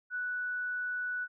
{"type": "tone", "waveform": "sine", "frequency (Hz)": 1480, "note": "F#6", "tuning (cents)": 0, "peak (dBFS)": -32, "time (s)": [0.1, 1.28], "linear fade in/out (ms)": 50, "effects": []}